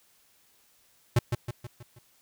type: tone with echo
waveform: square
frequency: 120 Hz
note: B2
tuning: 49 cents flat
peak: -19 dBFS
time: 1.16-1.19 s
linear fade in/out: 5 ms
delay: 160 ms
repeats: 5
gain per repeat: -6 dB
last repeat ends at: 1.99 s
effects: white hiss -64 dBFS RMS until 2.21 s